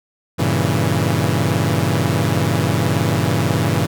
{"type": "chord", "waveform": "sawtooth", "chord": "G diminished seventh", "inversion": "none", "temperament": "equal", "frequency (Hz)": [98, 116.54, 138.59, 164.81], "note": ["G2", "Bb2", "Db3", "Fb3"], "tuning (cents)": [0, 0, 0, 0], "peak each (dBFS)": -17, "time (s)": [0.38, 3.87], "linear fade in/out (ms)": 20, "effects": []}